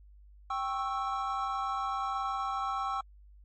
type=chord; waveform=triangle; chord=C# diminished; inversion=second; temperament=equal with one note detuned; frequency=784 / 1099.2 / 1318.5 Hz; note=G5 / C#6 / E6; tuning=0 / -15 / 0 cents; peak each=-33 dBFS; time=0.5-3.01 s; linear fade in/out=5 ms; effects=added 50 Hz sine -52 dBFS peak until 3.44 s + MP3 32 kbps